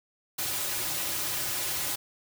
white noise with comb filter, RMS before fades -31 dBFS, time 0.38-1.96 s, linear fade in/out 10 ms, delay 4.4 ms, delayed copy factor -0.75, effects none

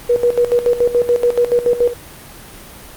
sine tone with tremolo, 482.4 Hz, B4, 41 cents flat, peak -9 dBFS, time 0.09-1.94 s, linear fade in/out 10 ms, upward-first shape square, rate 7 Hz, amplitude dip 75%, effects pink hiss -36 dBFS RMS until 2.96 s + Opus 32 kbps

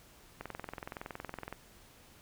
click train, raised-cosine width 0.5 ms, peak -25 dBFS, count 25, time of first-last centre 0.41-1.526 s, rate 21.5 Hz, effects pink hiss -59 dBFS RMS until 2.21 s

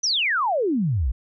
sine exponential sweep, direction down, 6220 to 52 Hz, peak -19 dBFS, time 0.03-1.12 s, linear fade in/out 10 ms, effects none

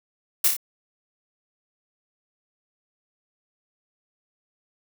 blue noise with echo, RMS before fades -18 dBFS, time 0.44-0.48 s, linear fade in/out 5 ms, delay 29 ms, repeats 3, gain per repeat -4 dB, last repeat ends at 0.567 s, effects none

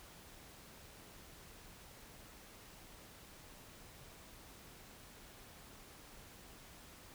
silence, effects pink hiss -57 dBFS RMS until 7.14 s

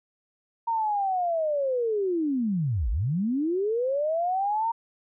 sine linear two-way sweep, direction down then up, 932.3 to 45.27 to 932.3 Hz, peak -23 dBFS, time 0.67-4.72 s, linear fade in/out 10 ms, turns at 2.9 s, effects none

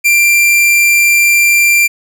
45% pulse tone, 2369 Hz, D7, 14 cents sharp, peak -6 dBFS, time 0.04-1.88 s, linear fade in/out 20 ms, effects none

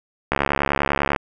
click train, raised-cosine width 0.5 ms, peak -3 dBFS, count 60, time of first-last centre 0.32-1.162 s, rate 70.1 Hz, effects none

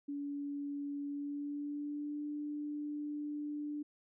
sine tone with pitch glide, 285.4 to 295.3 Hz, D4 to D4, -49 to +10 cents, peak -37 dBFS, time 0.08-3.83 s, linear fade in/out 10 ms, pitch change +59 cents, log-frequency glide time 1.06-2.25 s, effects none

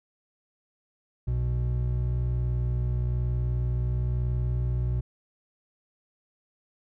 triangle tone pair together, 61.46 / 122.5 Hz, B1 / B2, -8 / -14 cents, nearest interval octave, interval 1194 cents, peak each -25 dBFS, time 1.27-5.01 s, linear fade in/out 10 ms, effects none

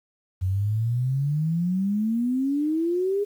sine exponential sweep, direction up, 90.5 to 415.3 Hz, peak -21 dBFS, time 0.41-3.25 s, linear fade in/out 20 ms, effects 9-bit

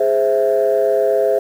sine chord, Ab augmented, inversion none, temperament equal, 415.3 / 523.3 / 659.3 Hz, Ab4 / C5 / E5, 0 / 0 / 0 cents, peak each -16 dBFS, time 0-1.39 s, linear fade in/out 5 ms, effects tanh soft clip ceiling -6 dBFS + 7-bit

